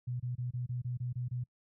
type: tone bursts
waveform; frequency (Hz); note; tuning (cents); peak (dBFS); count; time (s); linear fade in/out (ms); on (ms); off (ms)
sine; 123.5; B2; 0; -33; 9; 0.07-1.44; 10; 130; 25
effects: noise-tail reverb RT60 0.1 s tail -25 dB re dry